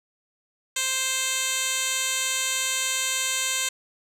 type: tone with band-pass filter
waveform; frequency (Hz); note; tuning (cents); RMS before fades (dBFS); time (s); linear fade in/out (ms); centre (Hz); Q
10% pulse; 523.3; C5; 0; -26; 0.76-3.69; 5; 6300; 1.4
effects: none